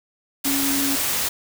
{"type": "tone in noise", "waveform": "sine", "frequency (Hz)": 276.9, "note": "C#4", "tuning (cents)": -2, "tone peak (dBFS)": -23, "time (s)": [0.45, 0.96], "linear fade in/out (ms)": 10, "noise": "white", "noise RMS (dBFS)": -23, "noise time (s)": [0.44, 1.29], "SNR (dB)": -3, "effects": []}